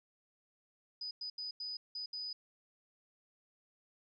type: tone bursts at uneven times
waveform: sine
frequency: 4978 Hz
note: D#8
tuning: in tune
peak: -39 dBFS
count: 6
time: 1.01-1.11 / 1.21-1.3 / 1.38-1.51 / 1.6-1.77 / 1.95-2.06 / 2.13-2.33 s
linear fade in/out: 5 ms
effects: none